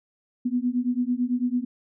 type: beating tone pair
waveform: sine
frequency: 242.3 / 251.3 Hz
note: B3 / B3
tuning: -33 / +30 cents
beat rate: 9 Hz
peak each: -25 dBFS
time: 0.45-1.65 s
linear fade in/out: 10 ms
effects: none